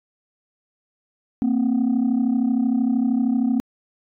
sine tone pair together, 230 / 263 Hz, A#3 / C4, -23 / +9 cents, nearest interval major second, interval 232 cents, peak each -18 dBFS, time 1.42-3.6 s, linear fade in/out 0 ms, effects tanh soft clip ceiling -14 dBFS

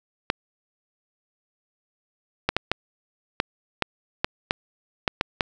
clicks, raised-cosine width 0.3 ms, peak -4 dBFS, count 11, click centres 0.301 / 2.49 / 2.566 / 2.716 / 3.401 / 3.823 / 4.245 / 4.509 / 5.078 / 5.211 / 5.408 s, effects none

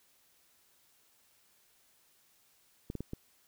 clicks, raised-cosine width 3 ms, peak -25 dBFS, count 4, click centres 2.901 / 2.953 / 3.006 / 3.134 s, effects white hiss -68 dBFS RMS until 3.47 s

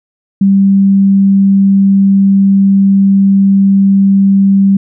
sine tone, 196 Hz, G3, in tune, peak -4 dBFS, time 0.41-4.77 s, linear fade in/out 5 ms, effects none

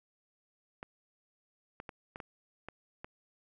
clicks, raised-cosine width 0.5 ms, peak -27 dBFS, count 7, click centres 0.829 / 1.801 / 1.892 / 2.159 / 2.202 / 2.686 / 3.045 s, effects none

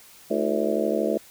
harmonic tone with a mistuned harmonic, 72.4 Hz, D2, 24 cents flat, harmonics 3 / 4 / 5 / 6 / 7 / 8 / 9, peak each -29 / -29 / -29 / -29 / -29 / -29 / -29 dBFS, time 0.3-1.18 s, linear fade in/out 10 ms, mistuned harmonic 4, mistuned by +150 cents, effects white hiss -50 dBFS RMS until 1.3 s

